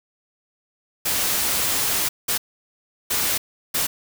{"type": "noise bursts at uneven times", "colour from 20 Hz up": "white", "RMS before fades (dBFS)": -22, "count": 4, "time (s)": [[1.05, 2.09], [2.28, 2.38], [3.1, 3.38], [3.74, 3.87]], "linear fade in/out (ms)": 10, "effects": []}